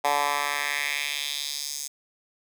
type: tone with high-pass filter sweep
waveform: 10% pulse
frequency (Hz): 144.3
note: D3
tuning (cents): -30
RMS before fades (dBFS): -28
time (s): 0.04-1.88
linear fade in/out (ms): 10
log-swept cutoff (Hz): 780 to 6700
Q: 2.1
effects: none